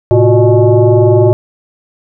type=tone with frequency modulation; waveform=sine; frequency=130.81 Hz; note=C3; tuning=in tune; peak=-4 dBFS; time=0.11-1.33 s; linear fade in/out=0 ms; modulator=241 Hz; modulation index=2; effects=none